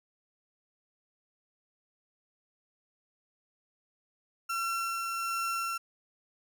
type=tone with tremolo; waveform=35% pulse; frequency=1356 Hz; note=E6; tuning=49 cents sharp; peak=-28 dBFS; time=4.49-5.78 s; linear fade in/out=10 ms; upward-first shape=sine; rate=1.3 Hz; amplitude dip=25%; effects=none